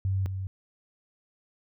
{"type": "tone pair in turn", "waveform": "sine", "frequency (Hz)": [96, 95.28], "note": ["G2", "G2"], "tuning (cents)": [-36, -49], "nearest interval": "unison", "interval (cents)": 13, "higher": "first", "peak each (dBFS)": [-24, -30], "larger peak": "first", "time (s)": [[0.05, 0.26], [0.26, 0.47]], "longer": "neither", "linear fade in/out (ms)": 0, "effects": []}